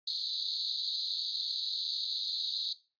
pink band-pass noise, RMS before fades -35 dBFS, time 0.07-2.73 s, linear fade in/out 5 ms, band 3800 to 4500 Hz, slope 96 dB/octave, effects noise-tail reverb RT60 0.3 s tail -17 dB re dry + resampled to 11025 Hz

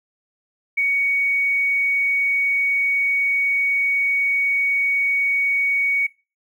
triangle tone with tanh clipping, 2238 Hz, C#7, 16 cents sharp, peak -16 dBFS, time 0.77-6.07 s, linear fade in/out 10 ms, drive 2 dB, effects noise-tail reverb RT60 0.3 s tail -19 dB re dry

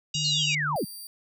harmonic tone, 949 Hz, A#5, 31 cents sharp, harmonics 3 / 4 / 5 / 6 / 7 / 8, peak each -30 / -32 / -34 / -36 / -37 / -38 dBFS, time 0.14-0.55 s, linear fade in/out 5 ms
sine tone with vibrato, 150 Hz, D3, 37 cents sharp, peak -31 dBFS, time 0.15-0.76 s, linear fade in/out 0 ms, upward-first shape square, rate 5.4 Hz, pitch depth 12 cents each way
sine linear sweep, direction down, 4435 to 119.2 Hz, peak -25 dBFS, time 0.24-0.85 s, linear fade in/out 10 ms
10% pulse tone, 4699 Hz, D8, in tune, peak -32 dBFS, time 0.76-1.07 s, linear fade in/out 2 ms
effects none

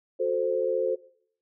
sine chord, F# diminished, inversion none, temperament equal with one note detuned, 365.5 / 440 / 523.3 Hz, F#4 / A4 / C5, -21 / 0 / 0 cents, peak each -30 / -28 / -26 dBFS, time 0.19-0.96 s, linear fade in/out 20 ms, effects noise-tail reverb RT60 0.6 s tail -20 dB re dry

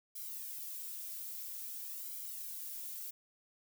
violet noise with flanger, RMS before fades -44 dBFS, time 0.15-3.11 s, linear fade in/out 10 ms, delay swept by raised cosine 1.1 to 2.8 ms, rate 0.5 Hz, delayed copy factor -0.75, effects none

